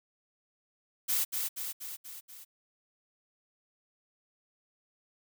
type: noise with echo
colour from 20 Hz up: blue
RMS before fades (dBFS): -29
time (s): 1.08-1.25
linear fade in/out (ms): 20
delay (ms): 240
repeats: 5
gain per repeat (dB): -4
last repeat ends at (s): 2.45
effects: none